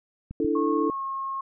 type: clicks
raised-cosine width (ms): 5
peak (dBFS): -24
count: 2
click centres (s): 0.31 / 0.447
type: chord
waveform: sine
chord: D suspended second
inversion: none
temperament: equal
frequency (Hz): 293.7 / 329.6 / 440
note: D4 / E4 / A4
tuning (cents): 0 / 0 / 0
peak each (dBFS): -26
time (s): 0.4-0.9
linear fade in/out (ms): 2
type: tone with pitch glide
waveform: sine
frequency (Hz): 1091 to 1081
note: C#6 to C#6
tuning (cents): -28 to -44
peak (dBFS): -28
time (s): 0.55-1.41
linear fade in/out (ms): 5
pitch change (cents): -16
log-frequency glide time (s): 0.93-1.04
effects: none